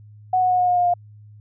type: tone with pitch steps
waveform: sine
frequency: 740 / 734 / 728.1 / 722.3 / 716.4 / 710.7 / 705 Hz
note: F#5 / F#5 / F#5 / F#5 / F5 / F5 / F5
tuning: 0 / -14 / -28 / -42 / +44 / +30 / +16 cents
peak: -15 dBFS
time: 0.33-0.939 s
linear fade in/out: 5 ms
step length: 87 ms
effects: added 105 Hz sine -42 dBFS peak until 1.4 s